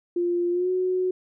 sine tone with pitch glide, 349.2 to 368.3 Hz, F4 to F#4, 0 to -8 cents, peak -21 dBFS, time 0.16-1.11 s, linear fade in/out 5 ms, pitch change +92 cents, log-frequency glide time 0.51-0.7 s, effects none

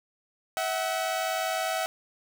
sawtooth tone pair together, 649 / 748.9 Hz, E5 / F#5, -27 / +21 cents, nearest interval major second, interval 248 cents, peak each -26 dBFS, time 0.57-1.86 s, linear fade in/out 0 ms, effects none

